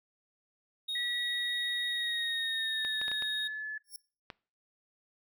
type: tone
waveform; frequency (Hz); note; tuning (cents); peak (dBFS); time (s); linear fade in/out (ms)
triangle; 3737; A#7; +4; -31; 0.88-3.48; 10
type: tone with pitch glide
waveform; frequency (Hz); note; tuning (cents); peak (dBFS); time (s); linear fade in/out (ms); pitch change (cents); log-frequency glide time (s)
sine; 1934 to 1723; B6 to A6; -37 to -37; -35; 0.95-3.78; 5; -200; 1.87-3.1
type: clicks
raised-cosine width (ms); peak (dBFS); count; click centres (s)
0.3; -25; 6; 2.849 / 3.015 / 3.081 / 3.116 / 3.223 / 4.302
type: tone with exponential growth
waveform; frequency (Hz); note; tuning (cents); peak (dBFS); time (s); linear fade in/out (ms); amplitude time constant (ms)
5% pulse; 5480; F8; -34; -32; 3.84-3.96; 1; 24
effects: noise-tail reverb RT60 0.4 s tail -23 dB re dry